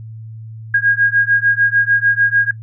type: beating tone pair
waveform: sine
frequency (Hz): 1629 / 1635.7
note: G#6 / G#6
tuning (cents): -34 / -27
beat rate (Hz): 6.7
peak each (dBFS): -14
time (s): 0.74-2.51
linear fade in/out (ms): 5
effects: noise-tail reverb RT60 0.1 s tail -17 dB re dry + added 111 Hz sine -29 dBFS peak until 2.62 s